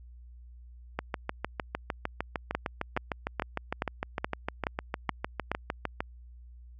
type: two click trains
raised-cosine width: 0.5 ms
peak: -15 / -13 dBFS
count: 34 / 8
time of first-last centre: 0.99-6.005 / 2.55-5.516 s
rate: 6.58 / 2.36 Hz
effects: added 60 Hz sine -47 dBFS peak until 6.79 s